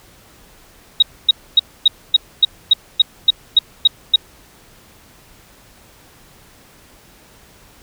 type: tone bursts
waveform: sine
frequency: 3793 Hz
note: A#7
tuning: 29 cents sharp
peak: -5 dBFS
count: 12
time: 1-4.16 s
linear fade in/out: 5 ms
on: 25 ms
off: 260 ms
effects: pink hiss -47 dBFS RMS until 7.82 s